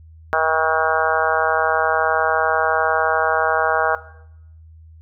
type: harmonic tone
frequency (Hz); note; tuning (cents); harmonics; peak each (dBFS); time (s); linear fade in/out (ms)
159.5; D#3; +43; 3 / 4 / 5 / 6 / 7 / 8 / 9 / 10; -26 / -22 / -22 / -26 / -23 / -25 / -21 / -26; 0.33-3.95; 0
effects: noise-tail reverb RT60 0.8 s tail -17 dB re dry + added 80 Hz sine -41 dBFS peak until 5.01 s